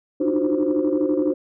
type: tone cluster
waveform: sine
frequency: 297.7 / 309.7 / 346.8 / 370.2 / 523 Hz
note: D4 / D#4 / F4 / F#4 / C5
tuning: +24 / -8 / -12 / +1 / -1 cents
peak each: -21 / -23 / -27 / -24 / -24 dBFS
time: 0.2-1.34 s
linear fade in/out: 10 ms
effects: tanh soft clip ceiling -11 dBFS